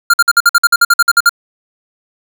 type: tone bursts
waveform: square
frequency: 1400 Hz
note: F6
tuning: 4 cents sharp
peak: -5 dBFS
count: 14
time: 0.1-1.294 s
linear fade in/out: 5 ms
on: 37 ms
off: 52 ms
effects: none